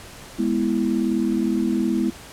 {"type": "chord", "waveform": "sine", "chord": "E major", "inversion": "first", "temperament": "equal", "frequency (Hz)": [207.7, 246.9, 329.6], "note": ["G#3", "B3", "E4"], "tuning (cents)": [0, 0, 0], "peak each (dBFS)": -23, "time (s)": [0.38, 2.11], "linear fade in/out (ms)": 20, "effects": ["pink hiss -41 dBFS RMS until 2.32 s", "low-pass 12000 Hz 12 dB/octave"]}